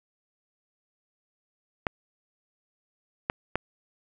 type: clicks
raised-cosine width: 0.5 ms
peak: -10 dBFS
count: 3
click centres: 1.868 / 3.299 / 3.556 s
effects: none